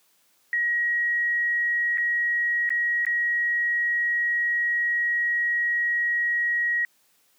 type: tone with dropouts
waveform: sine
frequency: 1900 Hz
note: A#6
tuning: 33 cents sharp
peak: -21 dBFS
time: 0.53-6.85 s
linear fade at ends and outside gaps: 1 ms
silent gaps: 1.974-1.981 / 2.692-2.704 / 3.051-3.066 s
effects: white hiss -64 dBFS RMS until 7.38 s + high-pass 150 Hz 12 dB/octave